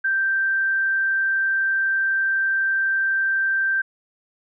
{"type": "tone", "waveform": "sine", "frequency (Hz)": 1568, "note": "G6", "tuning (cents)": 0, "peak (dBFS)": -18, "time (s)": [0.04, 3.82], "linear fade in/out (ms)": 10, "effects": []}